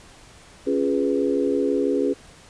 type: chord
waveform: sine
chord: C# dominant seventh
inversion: none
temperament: equal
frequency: 277.2 / 349.2 / 415.3 / 493.9 Hz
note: C#4 / E#4 / G#4 / B4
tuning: 0 / 0 / 0 / 0 cents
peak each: -23 / -27 / -23 / -26 dBFS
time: 0.66-2.14 s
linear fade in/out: 20 ms
effects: pink hiss -48 dBFS RMS until 2.49 s + resampled to 22050 Hz